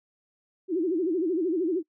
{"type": "tone with vibrato", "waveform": "sine", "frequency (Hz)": 345.4, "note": "F4", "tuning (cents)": -19, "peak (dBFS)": -23, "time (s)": [0.68, 1.83], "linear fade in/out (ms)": 50, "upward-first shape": "sine", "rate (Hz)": 13, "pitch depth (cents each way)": 180, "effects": ["noise-tail reverb RT60 0.1 s tail -26 dB re dry"]}